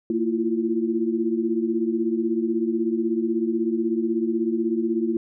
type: tone cluster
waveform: sine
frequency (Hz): 227.6 / 331.5 / 347.7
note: A#3 / E4 / F4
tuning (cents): -41 / +10 / -8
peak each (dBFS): -25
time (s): 0.1-5.17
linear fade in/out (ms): 2
effects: none